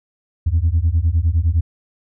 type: beating tone pair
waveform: sine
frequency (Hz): 77.78 / 87.58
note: D#2 / F2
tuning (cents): 0 / +5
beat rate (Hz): 9.8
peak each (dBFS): -15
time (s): 0.46-1.61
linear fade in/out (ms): 10
effects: tanh soft clip ceiling -9 dBFS